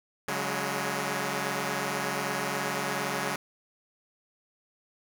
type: chord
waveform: 5% pulse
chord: C# suspended fourth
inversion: none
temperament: equal with one note detuned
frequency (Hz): 141.26 / 185 / 207.7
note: C#3 / F#3 / G#3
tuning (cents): +33 / 0 / 0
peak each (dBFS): -22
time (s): 0.28-3.36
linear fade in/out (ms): 2
effects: none